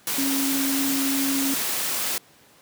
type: tone in noise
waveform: sine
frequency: 273.4 Hz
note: C#4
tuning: 24 cents flat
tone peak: -23 dBFS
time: 0.18-1.54 s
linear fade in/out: 2 ms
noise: white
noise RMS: -26 dBFS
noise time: 0.07-2.18 s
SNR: 0 dB
effects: pink hiss -54 dBFS RMS until 2.61 s + high-pass 150 Hz 12 dB/octave